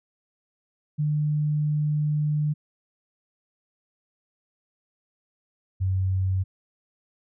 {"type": "tone pair in turn", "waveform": "sine", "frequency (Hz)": [150, 94.27], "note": ["D3", "F#2"], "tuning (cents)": [37, 33], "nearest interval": "minor sixth", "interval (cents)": 804, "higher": "first", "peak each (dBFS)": -21, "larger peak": "neither", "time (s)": [[0.98, 2.54], [5.8, 6.44]], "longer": "first", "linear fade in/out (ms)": 20, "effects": []}